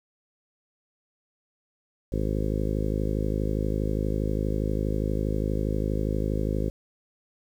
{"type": "harmonic tone", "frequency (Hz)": 52.4, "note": "G#1", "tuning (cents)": 16, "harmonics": [1, 2, 3, 4, 5, 6, 7, 8, 9, 10], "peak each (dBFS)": [-28, -31, -33, -34, -35, -36, -36, -37, -38, -38], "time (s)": [2.12, 6.7], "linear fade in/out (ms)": 5, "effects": ["9-bit"]}